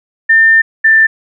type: tone pair in turn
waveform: sine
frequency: 1800 / 1778.3 Hz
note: A6 / A6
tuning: +39 / +18 cents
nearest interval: unison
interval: 21 cents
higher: first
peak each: -4 dBFS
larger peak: neither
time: 0.29-0.62 / 0.84-1.07 s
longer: first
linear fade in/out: 10 ms
effects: none